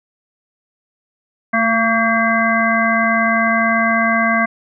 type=harmonic tone with a mistuned harmonic; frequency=227.3 Hz; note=A#3; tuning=43 cents flat; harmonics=1 / 3 / 5 / 7 / 9; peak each=-19 / -19 / -19 / -19 / -19 dBFS; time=1.53-4.46 s; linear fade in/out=10 ms; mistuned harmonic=1; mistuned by=-18 cents; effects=none